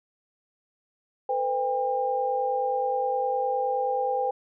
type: tone cluster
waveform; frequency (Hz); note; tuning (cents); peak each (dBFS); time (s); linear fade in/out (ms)
sine; 458.4 / 508 / 802; A#4 / B4 / G5; -29 / +49 / +39; -34 / -27 / -26; 1.29-4.31; 5
effects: none